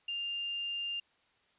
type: tone with quantisation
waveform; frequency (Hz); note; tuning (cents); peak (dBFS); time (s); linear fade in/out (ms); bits
sine; 2800; F7; +4; -34; 0.08-1; 5; 10
effects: white hiss -70 dBFS RMS until 1.58 s + resampled to 8000 Hz